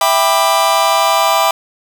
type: chord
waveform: 45% pulse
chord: E minor seventh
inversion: none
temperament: just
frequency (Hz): 659.3 / 791.1 / 988.9 / 1186.7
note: E5 / G5 / B5 / D6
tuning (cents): 0 / +16 / +2 / +18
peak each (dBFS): -16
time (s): 0.01-1.51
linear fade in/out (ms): 2
effects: none